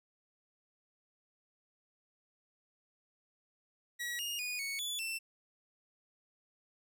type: tone with pitch steps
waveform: sawtooth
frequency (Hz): 1920 / 2845 / 2464 / 2218 / 3449 / 2678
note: B6 / F7 / D#7 / C#7 / A7 / E7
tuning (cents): -49 / +31 / -17 / 0 / -35 / +27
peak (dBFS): -33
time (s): 3.99-5.19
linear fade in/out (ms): 20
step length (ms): 200
effects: none